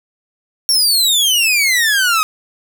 sawtooth exponential sweep, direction down, 5588 to 1244.5 Hz, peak -8 dBFS, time 0.69-2.23 s, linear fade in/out 0 ms, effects none

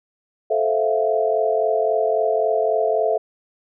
sine chord, F major seventh, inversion first, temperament just, 436.5 / 523.8 / 654.8 / 698.5 Hz, A4 / C5 / E5 / F5, -14 / +2 / -12 / 0 cents, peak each -21 / -26 / -20 / -24 dBFS, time 0.5-3.18 s, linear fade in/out 10 ms, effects none

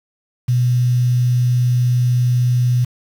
sine tone with quantisation, 123.47 Hz, B2, in tune, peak -12 dBFS, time 0.48-2.85 s, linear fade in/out 10 ms, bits 6, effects none

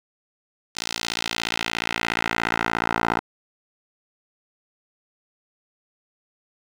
10% pulse tone with band-pass filter sweep, 57 Hz, A#1, 38 cents flat, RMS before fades -26 dBFS, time 0.75-3.2 s, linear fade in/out 20 ms, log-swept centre 5100 to 1100 Hz, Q 1.3, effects none

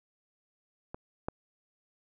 clicks, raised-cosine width 1 ms, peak -25 / -18 dBFS, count 2, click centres 0.945 / 1.285 s, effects none

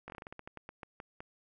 slowing click train, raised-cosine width 0.5 ms, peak -29 dBFS, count 15, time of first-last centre 0.08-1.205 s, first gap 19 ms, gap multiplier 1.2, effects none

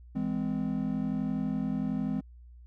triangle chord, E augmented, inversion none, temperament just, 164.81 / 206 / 257.5 Hz, E3 / G#3 / B#3, 0 / -14 / -28 cents, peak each -33 / -30 / -30 dBFS, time 0.15-2.21 s, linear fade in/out 10 ms, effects added 60 Hz sine -48 dBFS peak until 2.66 s

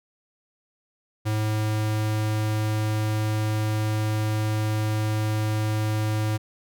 square tone, 107.7 Hz, A2, 37 cents flat, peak -23 dBFS, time 1.25-6.38 s, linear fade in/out 20 ms, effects none

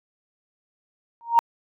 sine tone with exponential growth, 932.3 Hz, A#5, in tune, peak -8 dBFS, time 1.21-1.39 s, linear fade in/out 0 ms, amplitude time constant 37 ms, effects tanh soft clip ceiling -4 dBFS

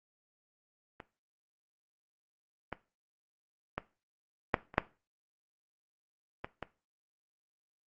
clicks, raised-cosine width 0.5 ms, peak -28 / -21 / -18 / -9 / -30 / -8 / -22 / -22 dBFS, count 8, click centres 1.002 / 2.727 / 3.78 / 4.542 / 4.741 / 4.781 / 6.445 / 6.627 s, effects noise-tail reverb RT60 0.3 s tail -17 dB re dry + Opus 24 kbps

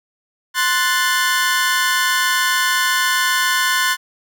sawtooth chord, F# diminished, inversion second, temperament equal, 1046.5 / 1480 / 1760 Hz, C6 / F#6 / A6, 0 / 0 / 0 cents, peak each -16 dBFS, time 0.54-3.97 s, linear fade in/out 50 ms, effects none

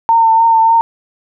sine tone with vibrato, 907 Hz, A#5, 48 cents flat, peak -6 dBFS, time 0.09-0.81 s, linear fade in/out 0 ms, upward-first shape triangle, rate 3.4 Hz, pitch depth 26 cents each way, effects none

